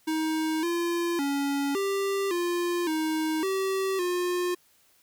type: tone with pitch steps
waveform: square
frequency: 315.7 / 343.2 / 280.8 / 394.1 / 349.1 / 314.5 / 384.4 / 356.5 Hz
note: D#4 / F4 / C#4 / G4 / F4 / D#4 / G4 / F4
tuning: +25 / -30 / +22 / +9 / -1 / +19 / -34 / +36 cents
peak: -26 dBFS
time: 0.07-4.55 s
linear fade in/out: 10 ms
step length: 560 ms
effects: white hiss -63 dBFS RMS until 5.02 s